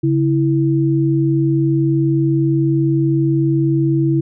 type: tone pair together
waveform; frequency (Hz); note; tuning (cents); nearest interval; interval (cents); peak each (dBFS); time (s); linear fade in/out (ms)
sine; 139.72 / 328.3; C#3 / E4; +14 / -7; octave + minor third; 1479; -15; 0.03-4.21; 10
effects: none